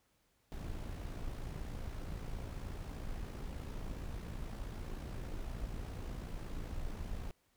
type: noise with amplitude modulation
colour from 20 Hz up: brown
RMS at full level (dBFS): -40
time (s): 0.52-7.31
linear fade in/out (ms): 0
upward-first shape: sine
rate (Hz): 56.9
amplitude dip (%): 45
effects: pink hiss -75 dBFS RMS until 7.56 s